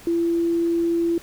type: tone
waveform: sine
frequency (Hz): 337.6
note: E4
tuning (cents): +41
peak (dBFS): -18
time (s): 0.07-1.18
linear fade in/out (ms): 2
effects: pink hiss -45 dBFS RMS until 1.22 s